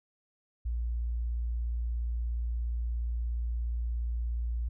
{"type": "tone", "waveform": "sine", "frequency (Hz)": 58.5, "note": "A#1", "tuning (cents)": 7, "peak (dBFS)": -29, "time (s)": [0.65, 4.69], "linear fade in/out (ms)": 10, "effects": []}